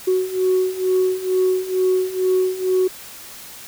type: beating tone pair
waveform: sine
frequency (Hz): 369.9 / 372.1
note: F#4 / F#4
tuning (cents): 0 / +10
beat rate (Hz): 2.2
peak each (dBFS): -20 / -17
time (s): 0.07-2.88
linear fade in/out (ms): 10
effects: tanh soft clip ceiling -10 dBFS + white hiss -38 dBFS RMS until 3.67 s